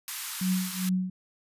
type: high-pass noise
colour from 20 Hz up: white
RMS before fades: -35 dBFS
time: 0.08-0.89 s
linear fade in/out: 0 ms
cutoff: 920 Hz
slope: 48 dB/octave
type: tone with tremolo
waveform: sine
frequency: 185 Hz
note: F#3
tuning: in tune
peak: -22 dBFS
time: 0.41-1.1 s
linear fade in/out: 5 ms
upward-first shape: triangle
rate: 2.4 Hz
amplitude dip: 95%
effects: resampled to 32000 Hz